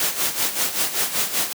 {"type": "noise with tremolo", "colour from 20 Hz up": "white", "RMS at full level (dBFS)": -20, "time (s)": [0, 1.53], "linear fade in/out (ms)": 2, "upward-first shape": "sine", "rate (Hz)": 5.2, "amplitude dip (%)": 70, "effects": ["high-pass 150 Hz 12 dB/octave"]}